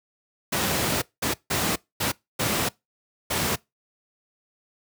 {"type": "noise bursts at uneven times", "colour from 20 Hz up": "pink", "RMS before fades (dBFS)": -24, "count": 6, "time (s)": [[0.52, 1.02], [1.22, 1.34], [1.5, 1.76], [2, 2.12], [2.39, 2.69], [3.3, 3.56]], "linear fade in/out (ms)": 10, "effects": ["noise-tail reverb RT60 0.2 s tail -23 dB re dry", "high-pass 100 Hz 12 dB/octave"]}